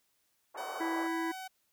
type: band-pass noise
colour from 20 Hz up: pink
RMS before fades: -42 dBFS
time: 0.54-1.08 s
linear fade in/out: 20 ms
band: 530 to 1200 Hz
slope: 24 dB/octave
type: tone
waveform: sawtooth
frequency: 754 Hz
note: F#5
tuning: 32 cents sharp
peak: -37 dBFS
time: 0.57-1.48 s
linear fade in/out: 10 ms
type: harmonic tone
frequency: 329.6 Hz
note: E4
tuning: in tune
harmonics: 1 / 3 / 5 / 6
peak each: -33 / -38 / -43 / -43 dBFS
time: 0.8-1.32 s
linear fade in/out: 10 ms
effects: white hiss -75 dBFS RMS until 1.72 s